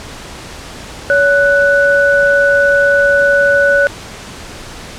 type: tone pair together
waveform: sine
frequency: 564.9 / 1484 Hz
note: C#5 / F#6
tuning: +33 / +5 cents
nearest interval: octave + perfect fourth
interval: 1672 cents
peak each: -10 dBFS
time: 1.1-3.87 s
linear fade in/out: 0 ms
effects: pink hiss -30 dBFS RMS until 4.98 s + low-pass 8000 Hz 12 dB/octave